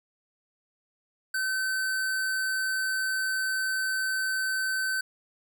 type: tone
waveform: square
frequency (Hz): 1533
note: G6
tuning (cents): -39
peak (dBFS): -27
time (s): 1.34-5.01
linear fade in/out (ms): 5
effects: none